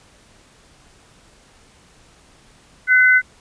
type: tone pair together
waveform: sine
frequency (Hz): 1504 / 2044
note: F#6 / C7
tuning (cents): +28 / -41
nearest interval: perfect fourth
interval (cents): 531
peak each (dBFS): -11 / -14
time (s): 2.87-3.22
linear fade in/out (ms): 50
effects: pink hiss -51 dBFS RMS until 3.4 s + resampled to 22050 Hz